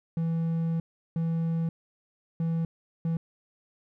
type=tone bursts at uneven times; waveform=triangle; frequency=164.81 Hz; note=E3; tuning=in tune; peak=-23 dBFS; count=4; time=0.17-0.8 / 1.16-1.69 / 2.4-2.65 / 3.05-3.17 s; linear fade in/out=2 ms; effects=none